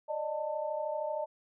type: tone cluster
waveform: sine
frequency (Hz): 583 / 616 / 890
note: D5 / D#5 / A5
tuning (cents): -13 / -17 / +20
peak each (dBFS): -38 / -34 / -38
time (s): 0.08-1.26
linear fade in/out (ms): 20
effects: none